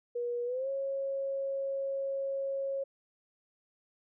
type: tone with pitch glide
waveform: sine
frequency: 481 to 546.2 Hz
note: B4 to C#5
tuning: -46 to -26 cents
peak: -31 dBFS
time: 0.15-2.84 s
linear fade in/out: 10 ms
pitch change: +220 cents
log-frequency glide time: 0.45-0.69 s
effects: none